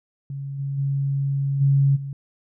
sine tone with level steps, 138.59 Hz, C#3, in tune, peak -28 / -24 / -20 / -14 / -28 dBFS, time 0.3-2.13 s, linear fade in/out 2 ms, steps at 0.58 / 0.77 / 1.6 / 1.95 s, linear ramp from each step 20 ms, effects none

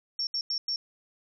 sine tone bursts at uneven times, 5470 Hz, F8, 37 cents flat, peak -27 dBFS, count 4, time 0.19-0.27 / 0.34-0.41 / 0.5-0.58 / 0.68-0.76 s, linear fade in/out 2 ms, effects none

